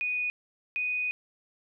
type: tone pair in turn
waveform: sine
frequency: 2476 / 2486 Hz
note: D#7 / D#7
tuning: -9 / -2 cents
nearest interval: unison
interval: 7 cents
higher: second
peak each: -27 dBFS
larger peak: neither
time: 0.01-0.3 / 0.76-1.11 s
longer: second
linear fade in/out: 0 ms
effects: none